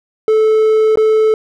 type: tone with dropouts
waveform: triangle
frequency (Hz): 436.2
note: A4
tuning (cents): -15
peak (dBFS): -6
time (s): 0.28-1.34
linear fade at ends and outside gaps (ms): 1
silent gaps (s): 0.957-0.973
effects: none